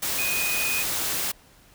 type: tone in noise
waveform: sine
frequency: 2489 Hz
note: D#7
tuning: in tune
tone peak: -26 dBFS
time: 0.18-0.83 s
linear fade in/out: 10 ms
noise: white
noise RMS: -27 dBFS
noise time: 0.02-1.32 s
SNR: -2 dB
effects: pink hiss -55 dBFS RMS until 1.74 s